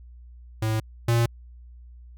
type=tone pair in turn; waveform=square; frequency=110 / 117.16 Hz; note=A2 / A#2; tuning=0 / +9 cents; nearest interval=minor second; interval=109 cents; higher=second; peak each=-23 / -19 dBFS; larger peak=second; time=0.62-0.8 / 1.08-1.26 s; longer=neither; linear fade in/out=5 ms; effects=added 60 Hz sine -43 dBFS peak until 2.17 s